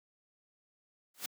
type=noise with exponential growth; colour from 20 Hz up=white; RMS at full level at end=-33 dBFS; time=1.14-1.26 s; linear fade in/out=5 ms; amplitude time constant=26 ms; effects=high-pass 200 Hz 12 dB/octave